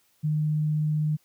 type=tone; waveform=sine; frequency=152.6 Hz; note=D#3; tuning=33 cents flat; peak=-22 dBFS; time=0.23-1.17 s; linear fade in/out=20 ms; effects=white hiss -66 dBFS RMS until 1.24 s